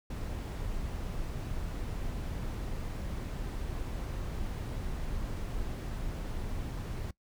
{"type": "noise", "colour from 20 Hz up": "brown", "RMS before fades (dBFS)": -36, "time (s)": [0.1, 7.11], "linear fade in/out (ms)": 5, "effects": ["noise-tail reverb RT60 0.1 s tail -22 dB re dry"]}